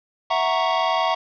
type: chord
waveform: square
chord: F# dominant seventh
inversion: third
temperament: equal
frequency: 659.3 / 740 / 932.3 / 1108.7 Hz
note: E5 / F#5 / A#5 / C#6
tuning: 0 / 0 / 0 / 0 cents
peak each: -25 dBFS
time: 0.3-1.15 s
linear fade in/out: 10 ms
effects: resampled to 11025 Hz + 7-bit